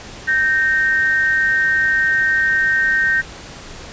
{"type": "tone pair together", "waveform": "sine", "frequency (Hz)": [1556.5, 1851], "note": ["G6", "A#6"], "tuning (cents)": [-13, -13], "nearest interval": "minor third", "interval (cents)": 300, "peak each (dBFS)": -16, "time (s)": [0.27, 3.22], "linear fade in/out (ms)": 20, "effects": ["pink hiss -35 dBFS RMS until 3.92 s", "resampled to 16000 Hz"]}